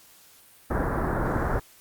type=low-pass noise; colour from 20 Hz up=pink; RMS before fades=-26 dBFS; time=0.7-1.6 s; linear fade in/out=10 ms; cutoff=1700 Hz; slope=48 dB/octave; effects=white hiss -54 dBFS RMS until 1.8 s + Opus 48 kbps